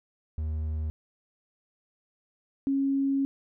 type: tone pair in turn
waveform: triangle / sine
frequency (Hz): 77.78 / 274.1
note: D#2 / C#4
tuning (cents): 0 / -19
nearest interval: octave + minor seventh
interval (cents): 2181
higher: second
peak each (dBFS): -26 / -23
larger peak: second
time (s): 0.38-0.9 / 2.67-3.25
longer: second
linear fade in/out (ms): 0
effects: none